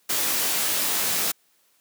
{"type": "noise with comb filter", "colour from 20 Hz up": "white", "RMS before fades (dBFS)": -24, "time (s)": [0.09, 1.32], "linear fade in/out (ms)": 10, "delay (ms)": 19, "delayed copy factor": 0.75, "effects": ["white hiss -64 dBFS RMS until 1.8 s", "high-pass 150 Hz 12 dB/octave"]}